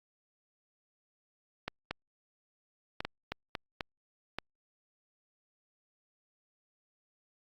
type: clicks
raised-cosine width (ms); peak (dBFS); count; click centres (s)
0.3; -18; 8; 1.68 / 1.91 / 3.005 / 3.05 / 3.32 / 3.552 / 3.808 / 4.386
effects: Opus 48 kbps